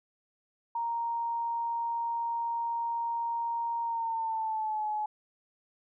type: tone with pitch glide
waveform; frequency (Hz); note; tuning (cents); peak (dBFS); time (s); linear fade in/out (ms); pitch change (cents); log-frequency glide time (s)
sine; 932 to 849.7; A#5 to G#5; -1 to +39; -29; 0.75-5.06; 5; -160; 3.83-4.88
effects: none